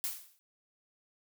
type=noise with exponential decay; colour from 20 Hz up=blue; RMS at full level=-32 dBFS; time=0.04-0.39 s; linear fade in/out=0 ms; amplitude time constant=74 ms; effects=none